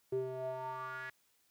square tone with band-pass filter sweep, 129.5 Hz, C3, 17 cents flat, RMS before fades -40 dBFS, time 0.12-1.1 s, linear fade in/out 5 ms, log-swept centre 370 to 1800 Hz, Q 5.6, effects white hiss -73 dBFS RMS until 1.5 s + high-pass 60 Hz 12 dB/octave

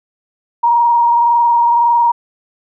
sine tone with frequency modulation, 944 Hz, A#5, 22 cents sharp, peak -8 dBFS, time 0.63-2.12 s, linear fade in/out 10 ms, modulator 21.8 Hz, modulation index 0.65, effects none

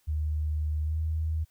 sine tone with pitch glide, 76.4 to 79.14 Hz, D#2 to D#2, -31 to +30 cents, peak -26 dBFS, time 0.07-1.45 s, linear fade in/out 20 ms, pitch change +61 cents, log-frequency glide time 0.82-0.98 s, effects white hiss -69 dBFS RMS until 1.5 s

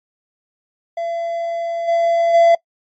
triangle tone with level steps, 676 Hz, E5, 43 cents sharp, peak -18 / -11 / -6 dBFS, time 0.97-2.55 s, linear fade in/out 5 ms, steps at 1.87 / 2.33 s, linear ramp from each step 20 ms, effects noise-tail reverb RT60 0.1 s tail -21 dB re dry + MP3 32 kbps

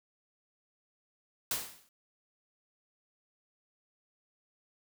white noise with exponential decay, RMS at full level -30 dBFS, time 1.51-1.89 s, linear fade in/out 2 ms, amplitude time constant 81 ms, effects none

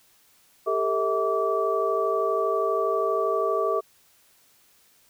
sine tone cluster, 398 / 450.5 / 645 / 1155 Hz, G4 / A4 / E5 / D6, +26 / +41 / -38 / -29 cents, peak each -27 dBFS, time 0.66-3.81 s, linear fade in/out 20 ms, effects white hiss -60 dBFS RMS until 5.09 s

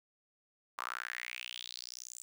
sawtooth tone with high-pass filter sweep, 60.9 Hz, B1, 24 cents flat, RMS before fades -44 dBFS, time 0.78-2.22 s, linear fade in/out 0 ms, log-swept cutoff 1100 to 7900 Hz, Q 5.2, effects none

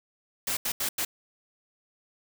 white noise bursts at uneven times, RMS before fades -29 dBFS, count 4, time 0.47-0.57 / 0.65-0.72 / 0.8-0.89 / 0.98-1.05 s, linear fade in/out 5 ms, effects none

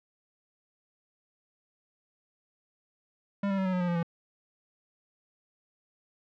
square tone with pitch steps, 200 / 195.21 / 190.53 / 185.96 / 181.5 / 177.15 / 172.91 / 168.76 Hz, G3 / G3 / G3 / F#3 / F#3 / F3 / F3 / E3, +35 / -7 / -49 / +9 / -33 / +25 / -17 / +41 cents, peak -27 dBFS, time 3.43-4.03 s, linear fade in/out 5 ms, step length 75 ms, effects low-pass 2000 Hz 12 dB/octave

